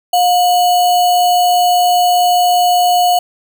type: tone with sample-and-hold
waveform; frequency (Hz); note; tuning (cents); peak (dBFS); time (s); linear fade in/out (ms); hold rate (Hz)
sine; 714; F5; +38; -8; 0.13-3.19; 5; 3675
effects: none